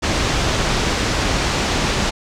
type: low-pass noise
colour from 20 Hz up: pink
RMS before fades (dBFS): -19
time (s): 0.02-2.11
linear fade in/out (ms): 20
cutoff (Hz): 6800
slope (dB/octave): 24
effects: none